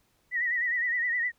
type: tone with vibrato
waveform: sine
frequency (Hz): 1921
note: B6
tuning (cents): -48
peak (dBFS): -25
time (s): 0.31-1.32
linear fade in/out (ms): 50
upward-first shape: sine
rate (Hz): 9.7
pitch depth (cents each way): 71
effects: pink hiss -69 dBFS RMS until 1.38 s